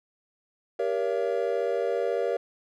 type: chord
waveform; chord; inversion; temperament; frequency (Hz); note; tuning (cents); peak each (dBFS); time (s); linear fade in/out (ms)
triangle; G diminished seventh; none; just; 392 / 470.4 / 564.5 / 677.4; G4 / Bb4 / Db5 / Fb5; 0 / +16 / +31 / +47; -29 / -26 / -28 / -31; 0.79-2.37; 5
effects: none